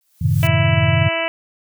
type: noise with exponential growth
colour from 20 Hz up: blue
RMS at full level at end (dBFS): -29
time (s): 0.01-0.47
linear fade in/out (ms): 1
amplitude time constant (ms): 100
type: chord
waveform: sine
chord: F# diminished seventh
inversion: none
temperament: equal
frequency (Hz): 92.5 / 110 / 130.81 / 155.56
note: F#2 / A2 / C3 / Eb3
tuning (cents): 0 / 0 / 0 / 0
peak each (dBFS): -19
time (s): 0.21-1.09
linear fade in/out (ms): 10
type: harmonic tone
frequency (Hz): 329.8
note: E4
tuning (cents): +1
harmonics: 1 / 2 / 3 / 4 / 5 / 6 / 7 / 8 / 9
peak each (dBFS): -32 / -22 / -29 / -32 / -31 / -28 / -25 / -27 / -28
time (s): 0.43-1.28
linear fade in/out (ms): 0
effects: none